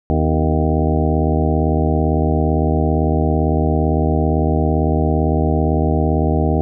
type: harmonic tone with a mistuned harmonic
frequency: 77.78 Hz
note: D#2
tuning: in tune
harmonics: 1 / 2 / 3 / 4 / 5 / 6 / 8 / 9 / 10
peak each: -17 / -20 / -22 / -23 / -24 / -25 / -26 / -27 / -27 dBFS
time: 0.1-6.61 s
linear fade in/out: 0 ms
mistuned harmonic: 3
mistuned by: +75 cents
effects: none